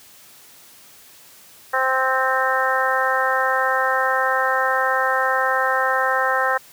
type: harmonic tone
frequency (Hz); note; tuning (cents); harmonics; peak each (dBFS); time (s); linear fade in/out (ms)
261.6; C4; 0; 2 / 3 / 4 / 5 / 6 / 7; -24 / -24 / -24 / -24 / -24 / -24; 1.73-6.58; 10
effects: white hiss -47 dBFS RMS until 6.72 s + high-pass 60 Hz 12 dB/octave